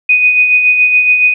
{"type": "tone with tremolo", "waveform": "sine", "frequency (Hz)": 2489, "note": "D#7", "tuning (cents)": 0, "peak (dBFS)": -4, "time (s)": [0.09, 1.34], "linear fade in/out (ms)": 5, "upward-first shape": "sine", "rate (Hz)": 7.1, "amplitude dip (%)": 45, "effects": []}